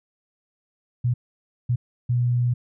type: tone bursts at uneven times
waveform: sine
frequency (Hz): 122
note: B2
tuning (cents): -21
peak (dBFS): -18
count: 3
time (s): 1.04-1.14 / 1.69-1.76 / 2.09-2.54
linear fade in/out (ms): 10
effects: none